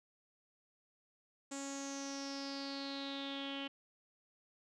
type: tone with low-pass filter sweep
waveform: sawtooth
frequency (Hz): 276.3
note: C#4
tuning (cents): -6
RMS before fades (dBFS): -43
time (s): 1.51-3.68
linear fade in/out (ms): 10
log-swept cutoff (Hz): 7500 to 3000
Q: 7.7
effects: none